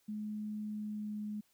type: tone with pitch glide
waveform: sine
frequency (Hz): 211.9 to 210.3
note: G#3 to G#3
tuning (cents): +35 to +22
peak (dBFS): -37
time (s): 0.08-1.41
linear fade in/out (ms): 10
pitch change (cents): -13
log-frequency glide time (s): 0.64-1.22
effects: white hiss -73 dBFS RMS until 1.53 s